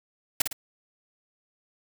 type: noise with echo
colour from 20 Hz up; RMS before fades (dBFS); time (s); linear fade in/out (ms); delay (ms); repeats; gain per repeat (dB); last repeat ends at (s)
white; -21; 0.4-0.42; 5; 55; 2; -7; 0.53
effects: none